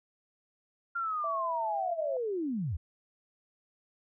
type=linear sweep; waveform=sine; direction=down; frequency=1400 to 66.2 Hz; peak=-30 dBFS; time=0.95-2.77 s; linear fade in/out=10 ms
type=tone; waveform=sine; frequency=659.3 Hz; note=E5; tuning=in tune; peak=-35 dBFS; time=1.24-2.17 s; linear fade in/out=2 ms
effects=none